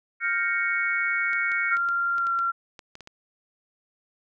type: chord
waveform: sine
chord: G half-diminished seventh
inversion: third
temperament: equal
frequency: 1396.9 / 1568 / 1864.7 / 2217 Hz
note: F6 / G6 / Bb6 / Db7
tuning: 0 / 0 / 0 / 0 cents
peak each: -27 / -32 / -30 / -26 dBFS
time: 0.2-1.78 s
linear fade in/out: 50 ms
type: clicks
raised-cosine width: 0.2 ms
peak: -25 dBFS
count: 11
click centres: 1.332 / 1.518 / 1.769 / 1.888 / 2.182 / 2.269 / 2.39 / 2.792 / 2.954 / 3.007 / 3.074 s
type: tone with pitch glide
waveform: sine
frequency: 1386 to 1369.3 Hz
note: F6 to F6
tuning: -14 to -35 cents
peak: -22 dBFS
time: 1.69-2.52 s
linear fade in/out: 20 ms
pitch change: -21 cents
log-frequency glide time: 2.16-2.3 s
effects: none